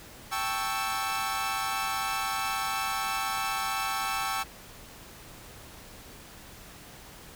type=chord; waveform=sawtooth; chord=A dominant seventh; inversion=third; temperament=equal; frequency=784 / 880 / 1108.7 / 1318.5 Hz; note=G5 / A5 / C#6 / E6; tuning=0 / 0 / 0 / 0 cents; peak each=-30 / -33 / -31 / -29 dBFS; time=0.31-4.44 s; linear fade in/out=20 ms; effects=pink hiss -48 dBFS RMS until 7.35 s